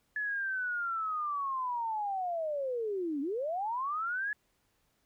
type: linear two-way sweep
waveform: sine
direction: down then up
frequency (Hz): 1717 to 268.4 to 1717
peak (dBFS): -31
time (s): 0.16-4.33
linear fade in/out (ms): 2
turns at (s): 3.21
effects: pink hiss -74 dBFS RMS until 5.05 s